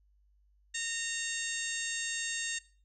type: harmonic tone with a mistuned harmonic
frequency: 921 Hz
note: A#5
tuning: 21 cents flat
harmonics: 2 / 3 / 4 / 5 / 6 / 7 / 8 / 9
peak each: -39 / -41 / -41 / -48 / -49 / -42 / -41 / -44 dBFS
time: 0.74-2.59 s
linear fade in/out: 10 ms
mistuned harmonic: 5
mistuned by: -23 cents
effects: noise-tail reverb RT60 0.4 s tail -19 dB re dry + added 50 Hz sine -64 dBFS peak until 2.84 s